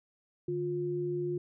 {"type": "tone pair together", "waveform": "sine", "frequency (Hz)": [148.4, 354.2], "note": ["D3", "F4"], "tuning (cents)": [18, 24], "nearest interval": "octave + minor third", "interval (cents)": 1506, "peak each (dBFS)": [-37, -31], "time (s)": [0.48, 1.38], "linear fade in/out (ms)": 5, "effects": []}